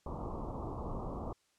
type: low-pass noise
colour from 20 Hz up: pink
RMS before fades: -40 dBFS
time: 0.06-1.33 s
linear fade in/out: 5 ms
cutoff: 1200 Hz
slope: 96 dB/octave
effects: white hiss -73 dBFS RMS until 1.58 s + low-pass 8000 Hz 12 dB/octave